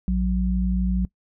sine tone pair together, 57.58 / 184.7 Hz, A#1 / F#3, -21 / -3 cents, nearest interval octave + minor sixth, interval 2018 cents, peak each -22 dBFS, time 0.08-1.05 s, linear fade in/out 0 ms, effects noise-tail reverb RT60 0.1 s tail -21 dB re dry

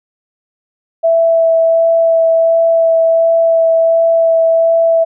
sine tone with vibrato, 659.3 Hz, E5, in tune, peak -7 dBFS, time 1.03-5.05 s, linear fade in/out 20 ms, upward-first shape sine, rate 1.4 Hz, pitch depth 9 cents each way, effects none

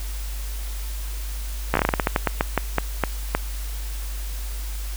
slowing click train, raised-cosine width 0.5 ms, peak -3 dBFS, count 17, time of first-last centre 1.74-3.35 s, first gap 14 ms, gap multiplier 1.23, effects added 50 Hz sine -27 dBFS peak until 4.96 s + white hiss -39 dBFS RMS until 4.96 s

